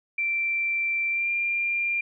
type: tone with pitch glide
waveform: sine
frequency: 2349 to 2389 Hz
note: D7 to D7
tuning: 0 to +29 cents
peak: -23 dBFS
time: 0.18-2.01 s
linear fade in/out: 5 ms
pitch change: +29 cents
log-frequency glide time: 1.1-1.3 s
effects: none